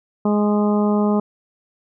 harmonic tone with a mistuned harmonic, 208.3 Hz, G#3, 5 cents sharp, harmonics 1 / 2 / 3 / 4 / 5 / 6, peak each -16 / -22 / -26 / -28 / -30 / -32 dBFS, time 0.25-1.2 s, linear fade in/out 5 ms, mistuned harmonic 6, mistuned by -17 cents, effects none

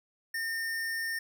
square tone, 1818 Hz, A#6, 44 cents flat, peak -32 dBFS, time 0.34-1.19 s, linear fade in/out 5 ms, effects none

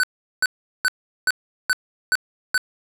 square tone bursts, 1506 Hz, F#6, 30 cents sharp, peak -16 dBFS, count 7, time 0-2.578 s, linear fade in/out 0 ms, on 34 ms, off 390 ms, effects low-pass 12000 Hz 12 dB/octave

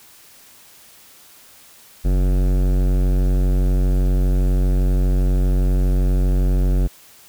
sine tone with hard clipping, 46.25 Hz, F#1, in tune, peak -16 dBFS, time 2.04-6.88 s, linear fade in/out 20 ms, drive 17 dB, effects white hiss -47 dBFS RMS until 7.28 s

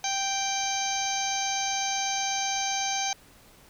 harmonic tone, 784 Hz, G5, in tune, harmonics 1 / 2 / 3 / 4 / 5 / 6 / 7 / 8, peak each -30 / -39 / -35 / -37 / -37 / -39 / -40 / -31 dBFS, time 0.04-3.13 s, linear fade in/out 2 ms, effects pink hiss -55 dBFS RMS until 3.69 s

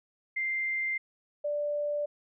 sine tone pair in turn, 2093 / 587.3 Hz, C7 / D5, 0 / 0 cents, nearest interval octave + minor seventh, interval 2200 cents, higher first, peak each -28 dBFS, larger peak neither, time 0.36-0.98 / 1.44-2.06 s, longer neither, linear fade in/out 10 ms, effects none

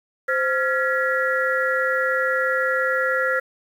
sine tone cluster, 520 / 1383 / 1680 / 1930 Hz, C5 / F6 / G#6 / B6, -11 / -17 / +19 / -40 cents, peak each -23 / -23 / -26 / -26 dBFS, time 0.28-3.4 s, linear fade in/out 10 ms, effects 8-bit

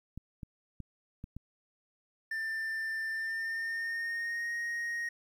clicks, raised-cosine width 5 ms, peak -29 dBFS, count 5, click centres 0.176 / 0.432 / 0.803 / 1.241 / 1.366 s
triangle tone with pitch glide, 1785 to 1871.6 Hz, A6 to A#6, +24 to +6 cents, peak -31 dBFS, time 2.31-5.09 s, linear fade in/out 5 ms, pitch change +82 cents, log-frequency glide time 3.11-4.53 s
effects 11-bit

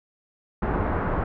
pink low-pass noise, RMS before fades -25 dBFS, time 0.62-1.24 s, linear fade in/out 5 ms, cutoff 1500 Hz, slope 24 dB/octave, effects none

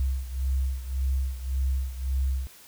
sine beating tone pair, 65.41 / 67.21 Hz, C2 / C2, 0 / +47 cents, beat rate 1.8 Hz, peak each -26 / -30 dBFS, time 0-2.47 s, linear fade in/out 0 ms, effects white hiss -51 dBFS RMS until 2.67 s

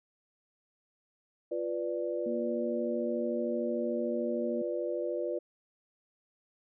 sine chord, B diminished, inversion second, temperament equal, 349.2 / 493.9 / 587.3 Hz, F4 / B4 / D5, 0 / 0 / 0 cents, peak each -35 dBFS, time 1.51-5.39 s, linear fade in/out 10 ms
sine tone, 236.8 Hz, A#3, 27 cents sharp, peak -34 dBFS, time 2.26-4.62 s, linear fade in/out 5 ms
effects none

